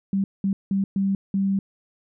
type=tone bursts at uneven times; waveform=sine; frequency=195.4 Hz; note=G3; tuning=5 cents flat; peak=-19 dBFS; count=5; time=0.13-0.24 / 0.44-0.53 / 0.71-0.84 / 0.96-1.15 / 1.34-1.59 s; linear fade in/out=2 ms; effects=none